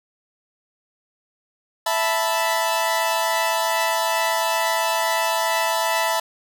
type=chord; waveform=sawtooth; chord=E suspended fourth; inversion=none; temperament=equal; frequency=659.3 / 880 / 987.8 Hz; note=E5 / A5 / B5; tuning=0 / 0 / 0 cents; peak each=-20 dBFS; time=1.86-6.2 s; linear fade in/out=5 ms; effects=none